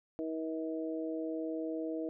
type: harmonic tone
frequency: 159.9 Hz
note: D#3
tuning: 48 cents sharp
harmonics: 2 / 3 / 4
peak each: -36 / -40 / -42 dBFS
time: 0.19-2.09 s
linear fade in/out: 0 ms
effects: none